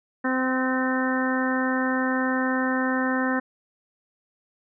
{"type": "harmonic tone with a mistuned harmonic", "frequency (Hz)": 258.8, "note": "C4", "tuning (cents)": -19, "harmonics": [1, 2, 3, 4, 5, 6, 7], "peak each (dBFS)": [-24, -30, -33, -32, -34, -31, -30], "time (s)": [0.24, 3.4], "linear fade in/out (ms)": 10, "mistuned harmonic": 6, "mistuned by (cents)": -16, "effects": []}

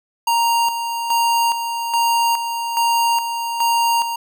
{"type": "tone with tremolo", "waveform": "square", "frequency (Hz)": 932.3, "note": "A#5", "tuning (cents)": 0, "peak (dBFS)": -15, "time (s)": [0.27, 4.16], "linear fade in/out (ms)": 5, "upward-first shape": "square", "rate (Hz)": 1.2, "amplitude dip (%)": 55, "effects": []}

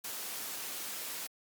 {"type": "noise", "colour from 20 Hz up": "white", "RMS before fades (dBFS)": -40, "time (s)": [0.04, 1.27], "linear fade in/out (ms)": 5, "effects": ["high-pass 200 Hz 12 dB/octave", "Opus 48 kbps"]}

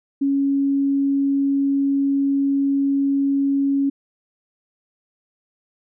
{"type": "tone", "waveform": "sine", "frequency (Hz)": 277.2, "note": "C#4", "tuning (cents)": 0, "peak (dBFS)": -16, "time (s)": [0.21, 3.9], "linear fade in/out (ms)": 10, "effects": []}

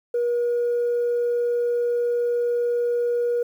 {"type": "tone", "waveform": "sine", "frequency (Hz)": 479.2, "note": "A#4", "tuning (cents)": 48, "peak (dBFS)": -18, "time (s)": [0.14, 3.43], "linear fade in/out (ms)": 5, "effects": ["tanh soft clip ceiling -17 dBFS", "9-bit"]}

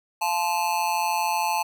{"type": "tone with amplitude modulation", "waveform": "square", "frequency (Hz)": 869, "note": "A5", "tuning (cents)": -22, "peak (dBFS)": -19, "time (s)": [0.21, 1.63], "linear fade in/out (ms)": 10, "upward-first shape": "sine", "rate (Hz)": 173, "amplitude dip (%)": 85, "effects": []}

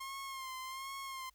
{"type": "tone with vibrato", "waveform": "sawtooth", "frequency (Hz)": 1064, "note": "C6", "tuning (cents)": 29, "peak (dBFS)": -38, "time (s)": [0, 1.3], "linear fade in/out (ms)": 10, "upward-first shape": "sine", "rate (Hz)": 1.3, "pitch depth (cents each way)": 46, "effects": ["added 50 Hz sine -70 dBFS peak until 1.34 s", "white hiss -75 dBFS RMS until 1.34 s"]}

